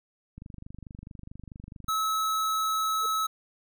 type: click train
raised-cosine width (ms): 5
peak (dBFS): -30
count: 38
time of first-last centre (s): 0.38-1.884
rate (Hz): 24.6
type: tone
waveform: square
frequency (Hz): 1295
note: E6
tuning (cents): -31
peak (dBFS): -26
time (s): 1.88-3.27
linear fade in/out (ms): 10
type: tone with exponential growth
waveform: sine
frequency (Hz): 455.3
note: A#4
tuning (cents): -41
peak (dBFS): -36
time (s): 2.97-3.06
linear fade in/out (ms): 2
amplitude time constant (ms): 18
effects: none